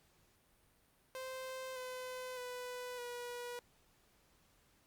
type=tone with pitch steps; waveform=sawtooth; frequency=520 / 508.1 / 496.5 / 485.2 Hz; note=C5 / B4 / B4 / B4; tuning=-11 / +49 / +9 / -31 cents; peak=-39 dBFS; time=1.15-3.59 s; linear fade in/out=0 ms; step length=610 ms; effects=pink hiss -71 dBFS RMS until 4.86 s + Opus 48 kbps